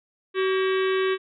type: harmonic tone with a mistuned harmonic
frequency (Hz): 379.5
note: F#4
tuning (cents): +44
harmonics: 1 / 3 / 4 / 5 / 6 / 7 / 8 / 9 / 10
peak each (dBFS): -21 / -31 / -33 / -35 / -37 / -38 / -39 / -40 / -41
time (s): 0.34-1.18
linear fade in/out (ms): 50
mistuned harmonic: 4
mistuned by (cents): +97
effects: none